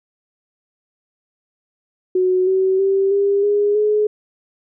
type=tone with pitch steps; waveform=sine; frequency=368.8 / 378.9 / 389.4 / 400.1 / 411.1 / 422.4 Hz; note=F#4 / F#4 / G4 / G4 / G#4 / G#4; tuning=-6 / +41 / -12 / +35 / -18 / +29 cents; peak=-13 dBFS; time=2.15-4.07 s; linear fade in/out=5 ms; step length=320 ms; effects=none